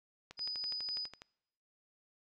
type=click train; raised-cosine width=0.2 ms; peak=-30 dBFS; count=12; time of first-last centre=0.31-1.219 s; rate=12.1 Hz
type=tone with tremolo; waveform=sine; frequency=4978 Hz; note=D#8; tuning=in tune; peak=-35 dBFS; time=0.37-1.09 s; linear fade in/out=50 ms; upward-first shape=sine; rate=3.9 Hz; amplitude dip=25%
effects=noise-tail reverb RT60 0.9 s tail -25 dB re dry